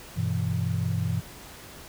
sine chord, E minor, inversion first, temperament equal, 98 / 123.47 / 164.81 Hz, G2 / B2 / E3, 0 / 0 / 0 cents, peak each -28 / -29 / -29 dBFS, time 0.16-1.21 s, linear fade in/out 20 ms, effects pink hiss -45 dBFS RMS until 1.88 s

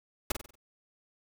pink noise with echo, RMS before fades -28 dBFS, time 0.3-0.32 s, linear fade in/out 5 ms, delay 47 ms, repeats 5, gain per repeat -7 dB, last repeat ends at 0.555 s, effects none

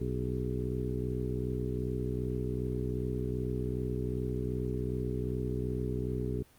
harmonic tone with a mistuned harmonic, 62.6 Hz, B1, 24 cents sharp, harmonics 1 / 2 / 3 / 4 / 5 / 6 / 7, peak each -37 / -35 / -40 / -40 / -42 / -40 / -39 dBFS, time 0-6.43 s, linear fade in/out 10 ms, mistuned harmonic 7, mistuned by -63 cents, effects pink hiss -61 dBFS RMS until 6.58 s + Opus 32 kbps

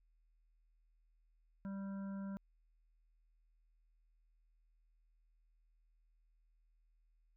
harmonic tone, 196 Hz, G3, in tune, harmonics 1 / 3 / 5 / 7 / 8, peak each -41 / -56 / -60 / -61 / -65 dBFS, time 1.65-2.37 s, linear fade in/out 0 ms, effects added 40 Hz sine -70 dBFS peak until 7.36 s

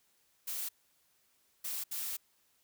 blue noise bursts at uneven times, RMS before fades -38 dBFS, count 3, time 0.47-0.69 / 1.64-1.84 / 1.91-2.17 s, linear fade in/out 10 ms, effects white hiss -72 dBFS RMS until 2.63 s

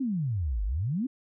sine exponential two-way sweep, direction down then up, 280.8 to 46.46 to 280.8 Hz, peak -26 dBFS, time 0-1.07 s, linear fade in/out 10 ms, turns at 0.64 s, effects none

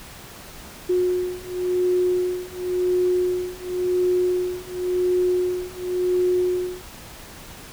sine beating tone pair, 361.5 / 362.43 Hz, F#4 / F#4, -40 / -36 cents, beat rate 0.93 Hz, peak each -23 / -22 dBFS, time 0.89-6.82 s, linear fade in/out 10 ms, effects pink hiss -41 dBFS RMS until 7.72 s

